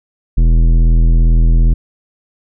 sine tone with tanh clipping, 41.2 Hz, E1, in tune, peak -8 dBFS, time 0.37-1.74 s, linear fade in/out 10 ms, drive 13 dB, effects none

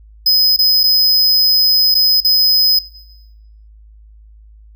square tone with dropouts, 5040 Hz, D#8, 21 cents sharp, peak -9 dBFS, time 0.26-2.79 s, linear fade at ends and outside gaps 5 ms, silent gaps 0.564-0.588 / 0.834-0.837 / 1.944-1.95 / 2.205-2.246 s, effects noise-tail reverb RT60 0.9 s tail -18 dB re dry + added 53 Hz sine -39 dBFS peak until 4.75 s

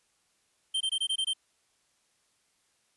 square tone bursts, 3136 Hz, G7, in tune, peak -27 dBFS, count 7, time 0.74-1.335 s, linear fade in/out 10 ms, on 67 ms, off 21 ms, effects white hiss -71 dBFS RMS until 2.96 s + resampled to 24000 Hz

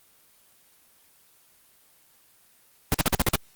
pink noise bursts, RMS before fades -20 dBFS, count 7, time 2.92-3.356 s, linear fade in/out 0 ms, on 22 ms, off 47 ms, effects white hiss -59 dBFS RMS until 3.55 s + Opus 24 kbps

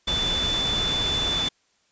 sine tone in noise, 3500 Hz, A7, 10 cents flat, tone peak -23 dBFS, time 0.07-1.49 s, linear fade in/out 10 ms, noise pink, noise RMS -29 dBFS, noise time 0.07-1.49 s, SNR +3 dB, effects white hiss -66 dBFS RMS until 1.91 s + resampled to 16000 Hz

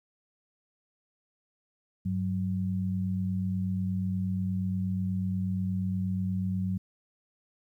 sine tone pair together, 98 / 186.34 Hz, G2 / F#3, 0 / +13 cents, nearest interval major seventh, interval 1113 cents, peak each -31 / -29 dBFS, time 2.05-6.78 s, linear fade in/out 10 ms, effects 11-bit

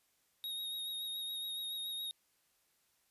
square tone with vibrato, 3754 Hz, A#7, 11 cents sharp, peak -39 dBFS, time 0.44-2.11 s, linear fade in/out 0 ms, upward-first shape triangle, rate 7.1 Hz, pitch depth 28 cents each way, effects white hiss -75 dBFS RMS until 3.1 s + resampled to 32000 Hz

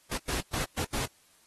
pink noise bursts at uneven times, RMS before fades -32 dBFS, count 5, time 0.11-0.18 / 0.28-0.41 / 0.53-0.65 / 0.77-0.85 / 0.93-1.06 s, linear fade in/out 10 ms, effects white hiss -63 dBFS RMS until 1.46 s + AAC 32 kbps

